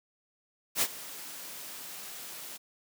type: noise with ADSR envelope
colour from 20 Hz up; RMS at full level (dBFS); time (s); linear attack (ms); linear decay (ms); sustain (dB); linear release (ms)
white; -25; 0.75-2.58; 71; 48; -18; 21
effects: high-pass 150 Hz 12 dB/octave